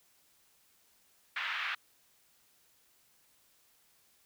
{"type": "band-pass noise", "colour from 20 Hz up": "pink", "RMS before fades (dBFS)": -36, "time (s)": [1.36, 1.75], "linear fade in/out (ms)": 5, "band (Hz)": [1300, 3000], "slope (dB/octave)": 24, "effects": ["white hiss -68 dBFS RMS until 4.25 s"]}